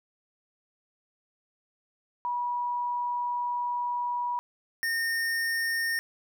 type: tone pair in turn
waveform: sine / square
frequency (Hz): 970 / 1831.1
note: B5 / A#6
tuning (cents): -31 / -31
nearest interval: major seventh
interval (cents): 1100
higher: second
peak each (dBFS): -27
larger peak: neither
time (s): 2.25-4.39 / 4.83-5.99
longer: first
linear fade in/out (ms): 0
effects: none